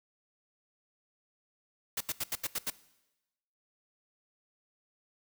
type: noise bursts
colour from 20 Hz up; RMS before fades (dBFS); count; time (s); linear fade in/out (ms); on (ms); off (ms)
white; -33; 7; 1.97-2.702; 5; 36; 80
effects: noise-tail reverb RT60 1.0 s tail -19 dB re dry